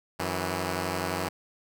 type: tone pair together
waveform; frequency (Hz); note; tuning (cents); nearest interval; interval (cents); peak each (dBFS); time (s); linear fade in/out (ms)
5% pulse; 91.71 / 163.4; F#2 / E3; -15 / -15; minor seventh; 1000; -19 / -21; 0.19-1.29; 10
effects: none